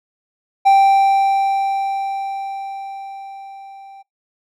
triangle tone with level ramp, 784 Hz, G5, in tune, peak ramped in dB -5 to -35 dBFS, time 0.65-4.03 s, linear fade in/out 20 ms, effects noise-tail reverb RT60 0.2 s tail -26 dB re dry

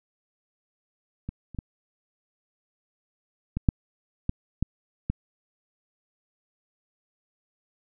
clicks, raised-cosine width 5 ms, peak -20 / -29 / -18 / -15 / -6 / -12 / -11 / -13 dBFS, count 8, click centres 1.29 / 1.547 / 1.588 / 3.57 / 3.688 / 4.294 / 4.626 / 5.1 s, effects none

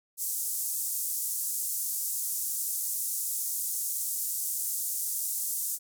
white band-pass noise, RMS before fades -32 dBFS, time 0.17-5.79 s, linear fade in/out 50 ms, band 6800 to 15000 Hz, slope 24 dB/octave, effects none

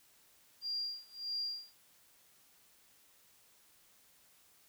sine tone with tremolo, 4779 Hz, D8, 29 cents sharp, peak -34 dBFS, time 0.61-1.74 s, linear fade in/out 50 ms, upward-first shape sine, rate 1.6 Hz, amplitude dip 95%, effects white hiss -66 dBFS RMS until 4.68 s

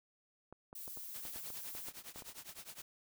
clicks, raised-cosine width 1 ms, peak -37 dBFS, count 11, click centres 0.526 / 0.729 / 0.879 / 0.973 / 1.253 / 1.36 / 1.503 / 1.751 / 1.885 / 2.16 / 2.222 s
violet noise, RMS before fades -47 dBFS, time 0.75-1.9 s, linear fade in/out 5 ms
white noise with tremolo, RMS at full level -47 dBFS, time 1.14-2.82 s, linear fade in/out 5 ms, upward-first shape triangle, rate 9.8 Hz, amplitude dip 95%
effects none

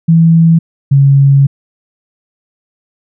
sine tone pair in turn, 164.81 / 138.59 Hz, E3 / C#3, 0 / 0 cents, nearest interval minor third, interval 300 cents, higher first, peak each -3 dBFS, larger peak neither, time 0.08-0.59 / 0.91-1.47 s, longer second, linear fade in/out 10 ms, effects none

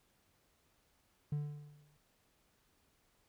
triangle tone with exponential decay, 147.3 Hz, D3, 6 cents sharp, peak -29 dBFS, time 1.32-1.97 s, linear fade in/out 5 ms, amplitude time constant 140 ms, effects tanh soft clip ceiling -27 dBFS + pink hiss -74 dBFS RMS until 3.28 s

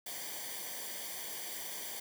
white noise with comb filter, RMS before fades -42 dBFS, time 0.06-2 s, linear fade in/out 5 ms, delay 0.75 ms, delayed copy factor -0.75, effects none

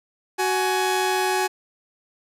sawtooth tone pair together, 372.9 / 838.8 Hz, F#4 / G#5, +14 / +17 cents, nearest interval octave + major second, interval 1403 cents, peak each -19 dBFS, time 0.38-1.48 s, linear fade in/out 20 ms, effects resampled to 32000 Hz

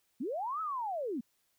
sine linear two-way sweep, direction up then down, 207.7 to 1318.5 to 207.7 Hz, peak -33 dBFS, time 0.2-1.21 s, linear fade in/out 10 ms, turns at 0.61 s, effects white hiss -75 dBFS RMS until 1.58 s

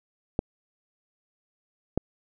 clicks, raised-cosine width 2 ms, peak -10 dBFS, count 2, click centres 0.391 / 1.976 s, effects none

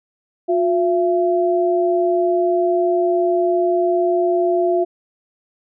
sine tone pair together, 357.7 / 675.2 Hz, F4 / E5, +41 / +41 cents, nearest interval major seventh, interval 1100 cents, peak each -16 / -18 dBFS, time 0.48-4.85 s, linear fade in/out 20 ms, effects none

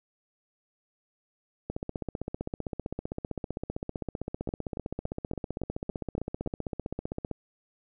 two click trains, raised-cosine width 2 ms, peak -20 / -19 dBFS, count 8 / 88, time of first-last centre 4.49-6.462 / 1.7-7.313 s, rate 3.55 / 15.5 Hz, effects none

